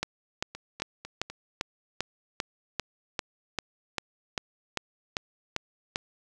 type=two click trains; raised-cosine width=0.2 ms; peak=-22 / -11 dBFS; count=4 / 16; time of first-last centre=0.55-1.3 / 0.03-5.959 s; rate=4 / 2.53 Hz; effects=none